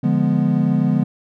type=chord; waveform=triangle; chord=D diminished seventh; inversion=none; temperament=equal; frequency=146.83 / 174.61 / 207.7 / 246.9 Hz; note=D3 / F3 / Ab3 / Cb4; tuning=0 / 0 / 0 / 0 cents; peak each=-18 dBFS; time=0.03-1.04 s; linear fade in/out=10 ms; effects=none